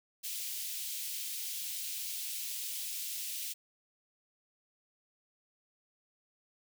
white high-pass noise, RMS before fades -39 dBFS, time 0.23-3.54 s, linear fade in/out 20 ms, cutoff 2600 Hz, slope 24 dB/octave, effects none

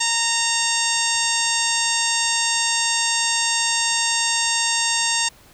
harmonic tone with a mistuned harmonic, 923 Hz, A#5, 17 cents flat, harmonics 1 / 2 / 3 / 4 / 5 / 6 / 7 / 8 / 9, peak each -27 / -27 / -27 / -27 / -27 / -27 / -27 / -27 / -27 dBFS, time 0-5.29 s, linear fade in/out 10 ms, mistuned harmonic 4, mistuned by -17 cents, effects pink hiss -50 dBFS RMS until 5.53 s

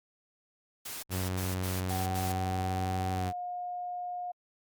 white noise bursts, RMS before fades -40 dBFS, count 6, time 0.85-2.325 s, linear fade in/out 10 ms, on 180 ms, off 79 ms
sawtooth tone, 92.5 Hz, F#2, in tune, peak -27 dBFS, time 1.09-3.33 s, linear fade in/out 50 ms
sine tone with pitch glide, 757 to 714.9 Hz, F#5 to F5, +39 to +40 cents, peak -34 dBFS, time 1.9-4.32 s, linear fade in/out 10 ms, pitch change -99 cents, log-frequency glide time 3.13-3.34 s
effects Opus 48 kbps

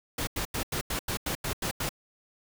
pink noise bursts, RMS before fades -31 dBFS, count 10, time 0.18-1.892 s, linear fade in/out 5 ms, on 92 ms, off 88 ms, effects none

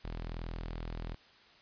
sawtooth tone, 41.2 Hz, E1, in tune, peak -34 dBFS, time 0.04-1.15 s, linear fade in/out 10 ms, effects white hiss -60 dBFS RMS until 1.61 s + resampled to 11025 Hz

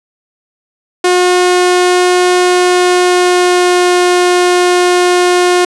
sawtooth tone with pitch glide, 360.1 to 357.6 Hz, F#4 to F4, -47 to +41 cents, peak -3 dBFS, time 1.04-5.65 s, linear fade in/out 5 ms, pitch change -12 cents, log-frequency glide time 2.78-3.94 s, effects resampled to 24000 Hz + 7-bit

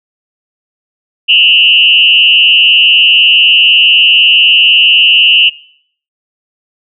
sine tone with frequency modulation, 2838 Hz, F7, 27 cents sharp, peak -3 dBFS, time 1.28-5.5 s, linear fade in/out 20 ms, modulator 144 Hz, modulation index 1.2, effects noise-tail reverb RT60 0.6 s tail -21 dB re dry

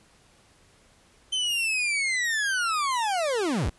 40% pulse linear sweep, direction down, 3100 to 36.71 Hz, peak -23 dBFS, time 1.32-3.7 s, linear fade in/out 10 ms, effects pink hiss -59 dBFS RMS until 3.78 s + resampled to 24000 Hz

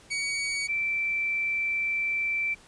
sawtooth / sine tone pair in turn, 2253 / 2336 Hz, C#7 / D7, +28 / -10 cents, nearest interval minor second, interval 62 cents, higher second, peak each -24 / -25 dBFS, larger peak first, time 0.1-0.68 / 0.68-2.55 s, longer second, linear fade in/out 20 ms, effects pink hiss -54 dBFS RMS until 2.67 s + resampled to 22050 Hz

